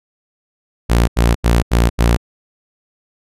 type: tone bursts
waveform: sawtooth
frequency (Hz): 58.2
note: A#1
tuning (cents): -2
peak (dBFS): -6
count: 5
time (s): 0.89-2.172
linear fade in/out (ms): 20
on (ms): 190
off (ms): 83
effects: resampled to 32000 Hz